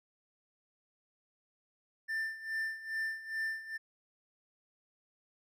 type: tone with tremolo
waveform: triangle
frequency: 1783 Hz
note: A6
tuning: 22 cents sharp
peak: -30 dBFS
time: 2.08-3.78 s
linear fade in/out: 20 ms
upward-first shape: sine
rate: 2.4 Hz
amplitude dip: 80%
effects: none